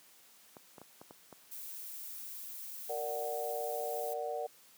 clicks, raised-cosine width 1 ms, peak -35 dBFS, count 6, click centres 0.568 / 0.782 / 0.816 / 1.015 / 1.109 / 1.327 s
violet noise, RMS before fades -45 dBFS, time 1.51-4.14 s, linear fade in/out 10 ms
sine chord, Bb augmented, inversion none, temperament equal with one note detuned, 466.2 / 587.3 / 743.4 Hz, Bb4 / D5 / F#5, 0 / 0 / +8 cents, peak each -39 dBFS, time 2.89-4.47 s, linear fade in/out 10 ms
effects white hiss -61 dBFS RMS until 4.77 s + high-pass 150 Hz 12 dB/octave

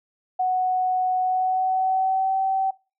sine tone with pitch glide, 740 to 768.3 Hz, F#5 to G5, 0 to -35 cents, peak -19 dBFS, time 0.39-2.71 s, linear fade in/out 10 ms, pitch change +65 cents, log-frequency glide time 1.22-2.38 s, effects noise-tail reverb RT60 0.3 s tail -22 dB re dry

